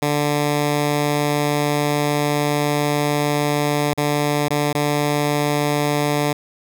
10% pulse tone with dropouts, 146.83 Hz, D3, in tune, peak -9 dBFS, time 0.02-6.33 s, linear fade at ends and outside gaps 5 ms, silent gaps 3.936-3.976 / 4.484-4.505 / 4.729-4.749 s, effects none

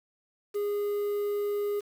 triangle tone with quantisation, 410.7 Hz, G#4, 19 cents flat, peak -25 dBFS, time 0.54-1.81 s, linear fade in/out 20 ms, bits 8, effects none

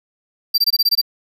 square tone bursts, 4699 Hz, D8, in tune, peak -12 dBFS, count 8, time 0.54-1.015 s, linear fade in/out 10 ms, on 41 ms, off 21 ms, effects none

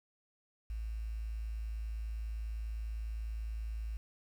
sine tone with quantisation, 54.9 Hz, A1, 3 cents flat, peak -36 dBFS, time 0.7-3.97 s, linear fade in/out 0 ms, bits 10, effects none

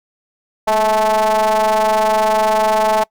square ring-modulated tone, 110 Hz, A2, in tune, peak -10 dBFS, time 0.67-3.04 s, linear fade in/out 10 ms, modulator 758 Hz, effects noise-tail reverb RT60 0.1 s tail -24 dB re dry

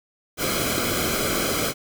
pink noise with comb filter, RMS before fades -24 dBFS, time 0.37-1.74 s, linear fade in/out 50 ms, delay 1.1 ms, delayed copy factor -0.75, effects none

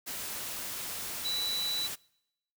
sine tone in noise, 3951 Hz, B7, in tune, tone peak -30 dBFS, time 1.24-1.88 s, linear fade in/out 20 ms, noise white, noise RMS -38 dBFS, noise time 0.06-1.96 s, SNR +5 dB, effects noise-tail reverb RT60 0.8 s tail -25 dB re dry

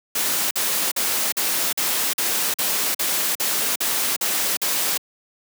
white noise bursts, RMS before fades -22 dBFS, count 12, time 0.15-4.976 s, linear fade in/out 5 ms, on 360 ms, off 46 ms, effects high-pass 200 Hz 12 dB/octave

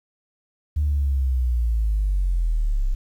sine linear sweep, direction down, 75.6 to 31.46 Hz, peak -17 dBFS, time 0.76-2.95 s, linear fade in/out 10 ms, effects tanh soft clip ceiling -14 dBFS + 9-bit

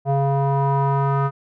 square tone with low-pass filter sweep, 138.59 Hz, C#3, in tune, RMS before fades -19 dBFS, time 0.05-1.31 s, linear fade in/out 50 ms, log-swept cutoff 750 to 1200 Hz, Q 5.1, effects none

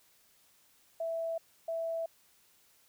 sine tone bursts at uneven times, 659.3 Hz, E5, in tune, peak -32 dBFS, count 2, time 1-1.38 / 1.68-2.06 s, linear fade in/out 5 ms, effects white hiss -66 dBFS RMS until 2.88 s

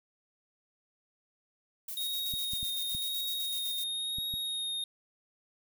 violet noise with tremolo, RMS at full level -39 dBFS, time 1.88-3.84 s, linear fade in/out 5 ms, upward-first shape square, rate 7.9 Hz, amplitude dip 50%
square tone with vibrato, 3729 Hz, A#7, in tune, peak -33 dBFS, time 1.97-4.84 s, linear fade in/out 2 ms, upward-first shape sine, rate 0.97 Hz, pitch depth 16 cents each way
clicks, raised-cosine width 5 ms, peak -31 dBFS, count 6, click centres 2.338 / 2.535 / 2.63 / 2.949 / 4.185 / 4.339 s
effects none

